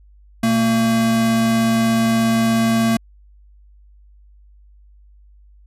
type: tone pair together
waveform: square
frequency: 120.44 / 227.1 Hz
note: B2 / A#3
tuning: -43 / -45 cents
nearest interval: major seventh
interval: 1098 cents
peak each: -26 / -15 dBFS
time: 0.43-2.97 s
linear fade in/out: 5 ms
effects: added 50 Hz sine -45 dBFS peak until 5.66 s + resampled to 32000 Hz